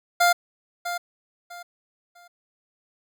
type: tone with echo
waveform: 25% pulse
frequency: 700 Hz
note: F5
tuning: 4 cents sharp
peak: -12 dBFS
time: 0.2-0.33 s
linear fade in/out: 10 ms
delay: 650 ms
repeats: 3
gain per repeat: -11 dB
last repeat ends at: 2.28 s
effects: none